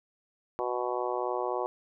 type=harmonic tone; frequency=123.47 Hz; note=B2; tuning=in tune; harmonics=3 / 4 / 5 / 6 / 7 / 8 / 9; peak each=-34 / -35 / -36 / -37 / -37 / -38 / -39 dBFS; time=0.59-1.66 s; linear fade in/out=0 ms; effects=none